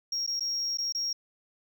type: tone with dropouts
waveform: sine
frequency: 5588 Hz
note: F8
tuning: in tune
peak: -26 dBFS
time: 0.12-1.13 s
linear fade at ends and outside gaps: 5 ms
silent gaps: 0.265-0.275 / 0.396-0.406 / 0.773-0.784 / 0.924-0.948 s
effects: tanh soft clip ceiling -26 dBFS